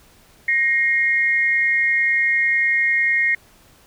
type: tone pair together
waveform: sine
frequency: 1871 / 2140 Hz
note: A#6 / C7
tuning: +6 / +38 cents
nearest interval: major second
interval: 232 cents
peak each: -18 dBFS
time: 0.48-3.35 s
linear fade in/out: 5 ms
effects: pink hiss -52 dBFS RMS until 3.86 s